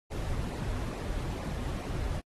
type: noise with flanger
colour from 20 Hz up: brown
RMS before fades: -34 dBFS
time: 0.1-2.21 s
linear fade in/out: 20 ms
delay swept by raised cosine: 0.58 to 6.18 ms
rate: 2.3 Hz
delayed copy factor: -0.6
effects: AAC 32 kbps